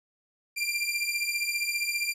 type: beating tone pair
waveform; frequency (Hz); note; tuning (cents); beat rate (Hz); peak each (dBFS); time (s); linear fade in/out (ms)
sawtooth; 2370 / 2385; D7 / D7; +15 / +26; 15; -27; 0.56-2.14; 20
effects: resampled to 32000 Hz